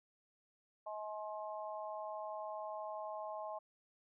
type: harmonic tone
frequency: 212.3 Hz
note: G#3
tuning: 38 cents sharp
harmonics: 3 / 4 / 5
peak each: -44 / -46 / -48 dBFS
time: 0.86-3.59 s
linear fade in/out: 10 ms
effects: none